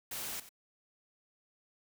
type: noise with echo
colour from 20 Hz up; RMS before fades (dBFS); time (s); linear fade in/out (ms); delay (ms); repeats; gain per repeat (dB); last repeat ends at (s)
white; -40; 0.11-0.4; 5; 92; 1; -14; 0.492
effects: none